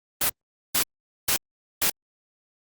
white noise bursts, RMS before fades -22 dBFS, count 4, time 0.21-1.9 s, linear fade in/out 5 ms, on 85 ms, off 450 ms, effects Opus 32 kbps

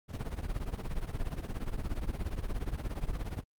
brown noise with tremolo, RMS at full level -31 dBFS, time 0.08-3.44 s, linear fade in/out 50 ms, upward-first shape triangle, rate 17 Hz, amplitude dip 90%, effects Opus 48 kbps

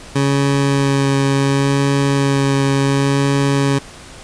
20% pulse tone with vibrato, 138.59 Hz, C#3, in tune, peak -8 dBFS, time 0.15-3.79 s, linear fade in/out 10 ms, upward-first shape sine, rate 0.7 Hz, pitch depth 13 cents each way, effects pink hiss -37 dBFS RMS until 4.23 s + resampled to 22050 Hz

